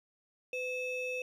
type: ring-modulated tone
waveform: triangle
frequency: 1554 Hz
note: G6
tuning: 16 cents flat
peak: -29 dBFS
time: 0.53-1.22 s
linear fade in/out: 2 ms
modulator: 1050 Hz
effects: none